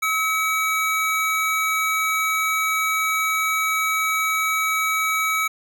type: tone pair together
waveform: square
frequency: 1290 / 2271 Hz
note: E6 / C#7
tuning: -38 / +41 cents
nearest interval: minor seventh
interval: 979 cents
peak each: -23 dBFS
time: 0.02-5.48 s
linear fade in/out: 10 ms
effects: none